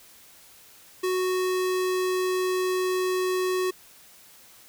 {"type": "tone", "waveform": "square", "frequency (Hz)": 369.3, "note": "F#4", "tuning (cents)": -3, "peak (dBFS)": -24, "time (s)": [1.03, 3.71], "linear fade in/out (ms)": 10, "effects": ["white hiss -52 dBFS RMS until 4.68 s"]}